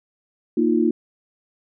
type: chord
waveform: sine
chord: Bb suspended fourth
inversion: none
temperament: equal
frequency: 233.1 / 311.1 / 349.2 Hz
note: Bb3 / Eb4 / F4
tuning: 0 / 0 / 0 cents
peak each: -20 dBFS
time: 0.57-0.91 s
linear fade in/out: 5 ms
effects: none